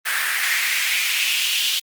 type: noise with high-pass filter sweep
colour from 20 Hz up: pink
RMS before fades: -21 dBFS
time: 0.05-1.8 s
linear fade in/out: 20 ms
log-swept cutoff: 1600 to 3200 Hz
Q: 3.7
effects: Opus 32 kbps